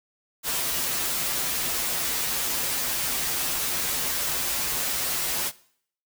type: noise with comb filter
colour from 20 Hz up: white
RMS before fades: -27 dBFS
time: 0.43-5.52 s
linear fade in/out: 50 ms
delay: 9.8 ms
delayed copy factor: -0.9
effects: noise-tail reverb RT60 0.6 s tail -20 dB re dry